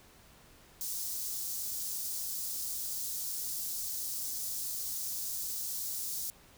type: high-pass noise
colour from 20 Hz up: white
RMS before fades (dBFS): -37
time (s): 0.81-6.3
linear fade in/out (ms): 0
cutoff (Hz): 4800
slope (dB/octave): 24
effects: pink hiss -59 dBFS RMS until 6.57 s